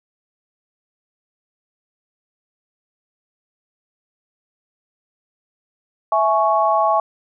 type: chord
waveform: sine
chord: C# minor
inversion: first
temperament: equal with one note detuned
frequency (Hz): 659.3 / 840.7 / 1108.7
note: E5 / G#5 / C#6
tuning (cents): 0 / +21 / 0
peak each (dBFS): -18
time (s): 6.12-7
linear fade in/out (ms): 2
effects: none